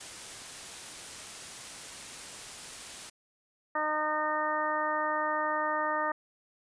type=noise; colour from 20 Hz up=white; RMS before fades=-43 dBFS; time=0-3.1 s; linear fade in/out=10 ms
type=harmonic tone; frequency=305.8 Hz; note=D#4; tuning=30 cents flat; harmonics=1 / 2 / 3 / 4 / 5 / 6; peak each=-41 / -34 / -33 / -32 / -41 / -35 dBFS; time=3.75-6.12 s; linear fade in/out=5 ms
effects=resampled to 22050 Hz